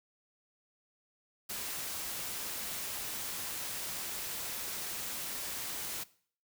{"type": "noise", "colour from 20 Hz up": "white", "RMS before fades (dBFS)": -39, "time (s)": [1.49, 6.04], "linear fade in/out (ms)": 10, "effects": ["noise-tail reverb RT60 0.5 s tail -19 dB re dry"]}